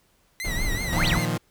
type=tone with vibrato; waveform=sawtooth; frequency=2000 Hz; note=B6; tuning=21 cents sharp; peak=-26 dBFS; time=0.4-1.25 s; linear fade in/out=0 ms; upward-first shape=triangle; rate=5.3 Hz; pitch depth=120 cents each way
type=noise; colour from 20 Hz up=brown; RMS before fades=-27 dBFS; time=0.44-1.2 s; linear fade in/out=10 ms
type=chord; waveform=sawtooth; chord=Bb suspended fourth; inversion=none; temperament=equal; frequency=116.54 / 155.56 / 174.61 Hz; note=Bb2 / Eb3 / F3; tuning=0 / 0 / 0 cents; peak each=-24 dBFS; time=0.92-1.38 s; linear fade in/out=10 ms
type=exponential two-way sweep; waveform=sine; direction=up then down; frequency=578 to 4679 to 578 Hz; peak=-24 dBFS; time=0.95-1.19 s; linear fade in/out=50 ms; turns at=1.08 s
effects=pink hiss -64 dBFS RMS until 1.5 s